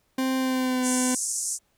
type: tone with pitch glide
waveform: 40% pulse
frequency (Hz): 261.6 to 253.1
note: C4 to B3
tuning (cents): 0 to +43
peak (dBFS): -22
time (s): 0.18-1.15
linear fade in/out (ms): 5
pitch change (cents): -57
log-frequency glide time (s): 0.37-0.84
type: band-pass noise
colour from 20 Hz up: white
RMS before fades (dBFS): -29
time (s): 0.82-1.59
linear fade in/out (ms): 50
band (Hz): 5900 to 9500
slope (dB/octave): 48
effects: pink hiss -69 dBFS RMS until 1.77 s